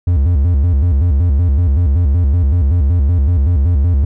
triangle tone with vibrato, 77.78 Hz, D#2, in tune, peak -7 dBFS, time 0.07-4.05 s, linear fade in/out 5 ms, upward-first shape square, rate 5.3 Hz, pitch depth 210 cents each way, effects none

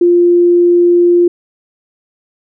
sine tone, 349.2 Hz, F4, in tune, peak -5 dBFS, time 0.01-1.28 s, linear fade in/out 5 ms, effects none

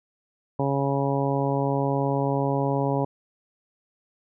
harmonic tone, 138.59 Hz, C#3, in tune, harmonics 1 / 2 / 3 / 4 / 5 / 6 / 7, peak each -26 / -28 / -29 / -29 / -33 / -32 / -32 dBFS, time 0.59-3.05 s, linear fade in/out 5 ms, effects none

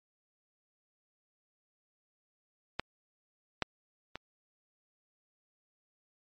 clicks, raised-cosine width 0.3 ms, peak -15 / -13 / -22 dBFS, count 3, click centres 2.796 / 3.623 / 4.156 s, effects MP3 32 kbps

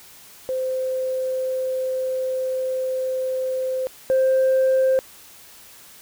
sine tone pair in turn, 518 / 524.6 Hz, C5 / C5, -17 / +4 cents, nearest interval unison, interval 21 cents, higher second, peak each -21 / -13 dBFS, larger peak second, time 0.49-3.87 / 4.1-4.99 s, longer first, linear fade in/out 0 ms, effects tanh soft clip ceiling -13 dBFS + white hiss -46 dBFS RMS until 6.01 s

